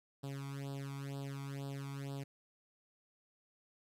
sawtooth tone with flanger, 138.59 Hz, C#3, in tune, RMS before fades -43 dBFS, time 0.23-2.24 s, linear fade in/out 10 ms, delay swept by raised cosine 0.23 to 0.89 ms, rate 2.1 Hz, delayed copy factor +1, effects resampled to 32000 Hz + 12-bit

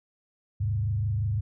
sine tone with frequency modulation, 103.6 Hz, G#2, 4 cents flat, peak -24 dBFS, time 0.6-1.41 s, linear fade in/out 10 ms, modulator 25.7 Hz, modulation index 0.73, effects none

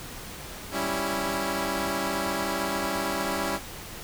10% pulse chord, C# diminished, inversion second, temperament equal, 196 / 277.2 / 329.6 Hz, G3 / C#4 / E4, 0 / 0 / 0 cents, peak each -23 dBFS, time 0.71-3.6 s, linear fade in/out 50 ms, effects pink hiss -40 dBFS RMS until 4.03 s

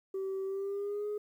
sine tone with pitch glide, 385 to 417.4 Hz, G4 to G#4, -31 to +9 cents, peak -31 dBFS, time 0.14-1.18 s, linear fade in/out 5 ms, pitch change +140 cents, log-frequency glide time 0.45-1.07 s, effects tanh soft clip ceiling -31 dBFS + 11-bit

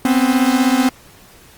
45% pulse beating tone pair, 250 / 266 Hz, B3 / C4, +21 / +29 cents, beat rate 16 Hz, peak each -15 dBFS, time 0.05-0.89 s, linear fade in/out 2 ms, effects pink hiss -45 dBFS RMS until 1.57 s + Opus 32 kbps

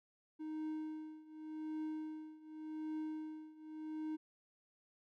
triangle tone with tremolo, 311.1 Hz, D#4, in tune, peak -36 dBFS, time 0.39-4.17 s, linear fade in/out 20 ms, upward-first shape triangle, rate 0.87 Hz, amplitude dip 90%, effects none

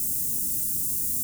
white band-stop noise, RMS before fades -27 dBFS, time 0-1.23 s, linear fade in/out 0 ms, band 280 to 7800 Hz, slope 24 dB/octave, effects none

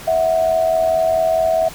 sine tone pair together, 650 / 734.6 Hz, E5 / F#5, -24 / -13 cents, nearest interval major second, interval 211 cents, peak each -14 / -20 dBFS, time 0.07-1.69 s, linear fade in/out 10 ms, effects pink hiss -35 dBFS RMS until 1.74 s

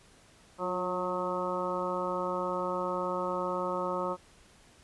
harmonic tone with a mistuned harmonic, 181.8 Hz, F#3, 30 cents flat, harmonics 1 / 2 / 3 / 4 / 5 / 6 / 7, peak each -40 / -37 / -34 / -44 / -37 / -38 / -37 dBFS, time 0.58-4.17 s, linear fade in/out 50 ms, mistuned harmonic 2, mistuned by -32 cents, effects pink hiss -59 dBFS RMS until 4.83 s + resampled to 24000 Hz

